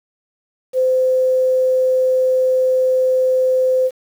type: tone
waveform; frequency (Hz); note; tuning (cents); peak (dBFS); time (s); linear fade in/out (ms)
sine; 515; C5; -28; -12; 0.73-3.91; 50
effects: 7-bit